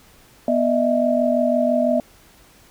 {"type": "tone cluster", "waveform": "sine", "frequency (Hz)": [245.2, 610, 656], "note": ["B3", "D#5", "E5"], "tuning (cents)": [-12, -34, -9], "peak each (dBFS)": -20, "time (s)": [0.48, 2], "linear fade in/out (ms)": 2, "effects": ["pink hiss -51 dBFS RMS until 2.7 s"]}